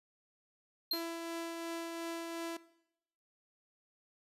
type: tone with exponential decay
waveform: square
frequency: 4186 Hz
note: C8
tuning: in tune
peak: -29 dBFS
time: 0.91-1.09 s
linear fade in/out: 5 ms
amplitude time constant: 39 ms
type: tone with tremolo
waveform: sawtooth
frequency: 333.8 Hz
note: E4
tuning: 22 cents sharp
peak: -33 dBFS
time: 0.93-2.57 s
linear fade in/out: 5 ms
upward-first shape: triangle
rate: 2.8 Hz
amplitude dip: 30%
effects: noise-tail reverb RT60 0.8 s tail -19 dB re dry + resampled to 32000 Hz